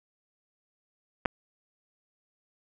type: clicks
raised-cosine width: 0.5 ms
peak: -19 / -9 dBFS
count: 2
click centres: 1.254 / 1.258 s
effects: none